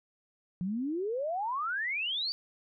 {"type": "exponential sweep", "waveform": "sine", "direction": "up", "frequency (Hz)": [172.7, 4699], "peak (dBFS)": -30, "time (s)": [0.61, 2.32], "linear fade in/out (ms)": 0, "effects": []}